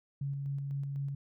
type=tone with tremolo; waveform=sine; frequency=139.6 Hz; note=C#3; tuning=13 cents sharp; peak=-32 dBFS; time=0.21-1.15 s; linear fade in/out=5 ms; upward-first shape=square; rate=4 Hz; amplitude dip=25%; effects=none